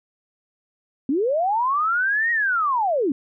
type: linear two-way sweep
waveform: sine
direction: up then down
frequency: 249.2 to 1900 to 249.2 Hz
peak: -18 dBFS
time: 1.09-3.12 s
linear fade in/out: 2 ms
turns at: 2.31 s
effects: none